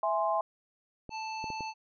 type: chord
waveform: sine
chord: E augmented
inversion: none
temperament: equal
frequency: 659.3 / 830.6 / 1046.5 Hz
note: E5 / G#5 / B#5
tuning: 0 / 0 / 0 cents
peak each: -30 / -31 / -31 dBFS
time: 0.03-0.41 s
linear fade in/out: 2 ms
type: clicks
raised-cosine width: 2 ms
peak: -28 dBFS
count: 4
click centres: 1.093 / 1.442 / 1.503 / 1.607 s
type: harmonic tone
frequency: 880 Hz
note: A5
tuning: in tune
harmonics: 1 / 3 / 5 / 7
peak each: -36 / -42 / -46 / -53 dBFS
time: 1.1-1.74 s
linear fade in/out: 50 ms
effects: none